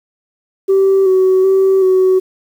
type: tone with pitch steps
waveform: sine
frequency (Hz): 387.3 / 375.6 / 383.8 / 374.2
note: G4 / F#4 / G4 / F#4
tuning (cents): -21 / +26 / -37 / +20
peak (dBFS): -6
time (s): 0.68-2.2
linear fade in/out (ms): 20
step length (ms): 380
effects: tanh soft clip ceiling -5 dBFS + 7-bit